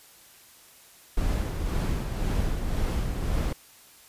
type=noise with tremolo; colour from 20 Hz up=brown; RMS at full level=-25 dBFS; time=1.17-3.53 s; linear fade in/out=5 ms; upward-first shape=sine; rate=1.9 Hz; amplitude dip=45%; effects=white hiss -53 dBFS RMS until 4.08 s + resampled to 32000 Hz